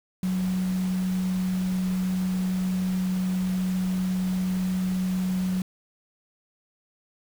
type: tone in noise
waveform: sine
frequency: 185 Hz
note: F#3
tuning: in tune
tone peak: -23 dBFS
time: 0.23-5.62 s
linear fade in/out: 2 ms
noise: pink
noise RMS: -41 dBFS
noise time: 0.23-5.62 s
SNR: +15 dB
effects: none